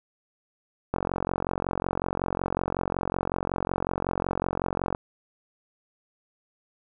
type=click train; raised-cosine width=1 ms; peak=-12 dBFS; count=183; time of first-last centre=0.94-4.949 s; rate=45.4 Hz; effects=none